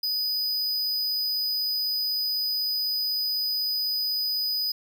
square tone, 4978 Hz, D#8, in tune, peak -25 dBFS, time 0.03-4.72 s, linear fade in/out 5 ms, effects none

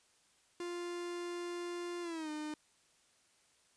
45% pulse tone with pitch glide, 349.2 to 304 Hz, F4 to D#4, 0 to -40 cents, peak -39 dBFS, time 0.6-2.54 s, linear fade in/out 2 ms, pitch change -240 cents, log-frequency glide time 2.02-2.3 s, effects white hiss -70 dBFS RMS until 3.76 s + resampled to 22050 Hz

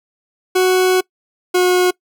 40% pulse tone pair in turn, 370 / 362.6 Hz, F#4 / F#4, 0 / -35 cents, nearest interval unison, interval 35 cents, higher first, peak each -10 dBFS, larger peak neither, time 0.55-1.01 / 1.54-1.91 s, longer first, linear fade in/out 10 ms, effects noise-tail reverb RT60 0.1 s tail -23 dB re dry

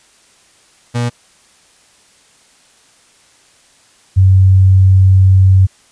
35% pulse / sine tone pair in turn, 120 / 94.89 Hz, B2 / F#2, -49 / +44 cents, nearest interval major third, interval 407 cents, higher first, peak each -12 / -4 dBFS, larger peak second, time 0.94-1.1 / 4.16-5.67 s, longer second, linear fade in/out 20 ms, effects white hiss -49 dBFS RMS until 5.91 s + resampled to 22050 Hz

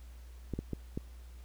clicks, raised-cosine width 3 ms, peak -22 dBFS, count 4, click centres 0.537 / 0.59 / 0.733 / 0.975 s, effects added 60 Hz sine -47 dBFS peak until 1.44 s + pink hiss -63 dBFS RMS until 1.44 s

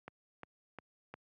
click train, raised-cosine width 0.5 ms, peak -30 dBFS, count 4, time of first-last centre 0.08-1.14 s, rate 2.83 Hz, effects high-pass 100 Hz 12 dB/octave

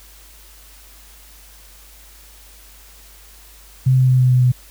sine tone with pitch steps, 130 / 129.03 / 128.06 / 127.1 / 126.15 / 125.21 Hz, C3 / C3 / C3 / C3 / B2 / B2, -11 / -24 / -37 / -50 / +37 / +24 cents, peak -10 dBFS, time 3.86-4.52 s, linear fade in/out 10 ms, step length 110 ms, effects added 50 Hz sine -45 dBFS peak until 4.7 s + white hiss -46 dBFS RMS until 4.7 s

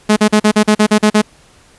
sawtooth tone bursts, 212.4 Hz, G#3, 39 cents sharp, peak -3 dBFS, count 10, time 0.09-1.218 s, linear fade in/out 10 ms, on 75 ms, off 42 ms, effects pink hiss -47 dBFS RMS until 1.78 s + resampled to 24000 Hz

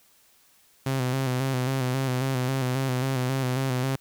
sawtooth tone with vibrato, 130.3 Hz, C3, 7 cents flat, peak -20 dBFS, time 0.86-3.96 s, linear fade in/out 5 ms, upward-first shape square, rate 3.7 Hz, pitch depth 47 cents each way, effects white hiss -60 dBFS RMS until 4 s

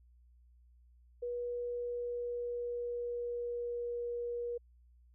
sine tone with pitch glide, 484.1 to 478 Hz, B4 to A#4, -35 to +43 cents, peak -35 dBFS, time 1.22-4.58 s, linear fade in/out 10 ms, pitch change -22 cents, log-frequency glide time 1.45-4.05 s, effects added 60 Hz sine -60 dBFS peak until 5.14 s

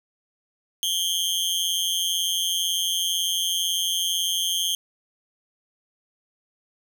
sawtooth tone with amplitude modulation, 3196 Hz, G7, 33 cents sharp, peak -15 dBFS, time 0.83-4.75 s, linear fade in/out 0 ms, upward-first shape sine, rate 178 Hz, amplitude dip 95%, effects none

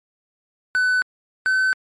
triangle tone pair in turn, 1500 / 1524.5 Hz, F#6 / G6, +23 / -49 cents, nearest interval unison, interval 28 cents, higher second, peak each -14 dBFS, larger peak neither, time 0.75-1.02 / 1.46-1.73 s, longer neither, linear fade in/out 0 ms, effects MP3 48 kbps

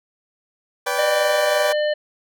20% pulse chord, G major, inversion first, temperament equal with one note detuned, 493.9 / 577.2 / 784 Hz, B4 / D5 / G5, 0 / -30 / 0 cents, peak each -20 dBFS, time 0.86-1.73 s, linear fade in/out 10 ms
harmonic tone, 600 Hz, D5, 37 cents sharp, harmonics 1 / 3 / 5 / 7, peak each -18 / -28 / -32 / -35 dBFS, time 0.98-1.94 s, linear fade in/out 10 ms
effects none

